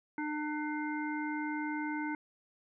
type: harmonic tone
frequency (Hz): 300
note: D4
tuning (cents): +37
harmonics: 1 / 3 / 5 / 7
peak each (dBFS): -35 / -40 / -42 / -43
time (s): 0.18-2.15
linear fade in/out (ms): 2
effects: none